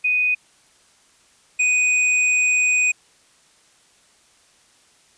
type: tone pair in turn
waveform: sine / square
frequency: 2489 / 2489 Hz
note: D#7 / D#7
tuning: 0 / 0 cents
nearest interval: unison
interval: 0 cents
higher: neither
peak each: -16 dBFS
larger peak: neither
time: 0.04-0.35 / 1.59-2.92 s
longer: second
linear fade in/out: 10 ms
effects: white hiss -56 dBFS RMS until 5.17 s + resampled to 22050 Hz